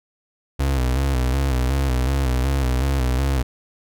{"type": "tone with vibrato", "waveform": "35% pulse", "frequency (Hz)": 65.41, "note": "C2", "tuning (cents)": 0, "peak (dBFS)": -16, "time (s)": [0.59, 3.43], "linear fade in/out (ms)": 10, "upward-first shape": "square", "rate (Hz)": 2.7, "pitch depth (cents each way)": 72, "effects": []}